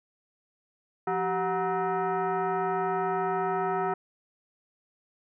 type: tone with frequency modulation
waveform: sine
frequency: 174 Hz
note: F3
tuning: 6 cents flat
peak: -25 dBFS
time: 1.07-3.94 s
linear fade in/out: 5 ms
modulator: 559 Hz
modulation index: 2
effects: none